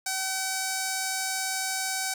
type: tone with notch filter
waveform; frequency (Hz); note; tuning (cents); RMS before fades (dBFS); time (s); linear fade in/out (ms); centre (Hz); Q
5% pulse; 762; G5; -49; -30; 0.06-2.14; 5; 3200; 1.8
effects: 9-bit